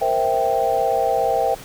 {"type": "chord", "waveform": "sine", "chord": "C dominant seventh", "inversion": "third", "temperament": "equal", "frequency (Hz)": [466.2, 523.3, 659.3, 784], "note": ["Bb4", "C5", "E5", "G5"], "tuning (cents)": [0, 0, 0, 0], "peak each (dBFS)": [-24, -23, -22, -20], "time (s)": [0.01, 1.55], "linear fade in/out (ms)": 10, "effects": ["pink hiss -39 dBFS RMS until 1.64 s"]}